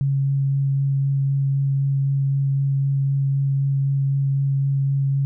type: tone with vibrato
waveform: sine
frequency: 137.7 Hz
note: C#3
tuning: 11 cents flat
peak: -17 dBFS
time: 0.01-5.25 s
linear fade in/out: 0 ms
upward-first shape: sine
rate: 3.9 Hz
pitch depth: 8 cents each way
effects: none